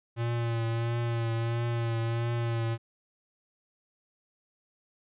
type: tone with vibrato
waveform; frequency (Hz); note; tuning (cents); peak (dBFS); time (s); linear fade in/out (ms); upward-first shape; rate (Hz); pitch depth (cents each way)
square; 116.4; A#2; -2; -28; 0.16-2.78; 50; triangle; 1.5; 33
effects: resampled to 8000 Hz